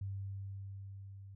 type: tone with level ramp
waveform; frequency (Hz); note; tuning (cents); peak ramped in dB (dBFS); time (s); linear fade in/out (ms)
sine; 98; G2; 0; -37 to -49; 0.01-1.35; 5
effects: none